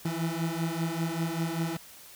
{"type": "beating tone pair", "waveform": "30% pulse", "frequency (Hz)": [162.6, 167.7], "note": ["E3", "E3"], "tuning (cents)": [-23, 30], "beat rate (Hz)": 5.1, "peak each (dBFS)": -29, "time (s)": [0.05, 1.77], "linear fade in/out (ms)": 5, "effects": ["white hiss -50 dBFS RMS until 2.15 s"]}